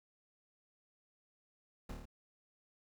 brown noise with echo, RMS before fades -42 dBFS, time 1.89-1.92 s, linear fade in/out 5 ms, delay 27 ms, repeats 5, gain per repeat -2 dB, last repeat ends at 2.055 s, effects none

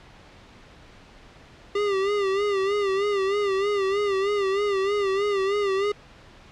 square tone with vibrato, 398.5 Hz, G4, 28 cents sharp, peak -22 dBFS, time 1.75-5.92 s, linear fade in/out 5 ms, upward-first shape sine, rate 3.2 Hz, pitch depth 71 cents each way, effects pink hiss -49 dBFS RMS until 6.51 s + low-pass 4000 Hz 12 dB/octave

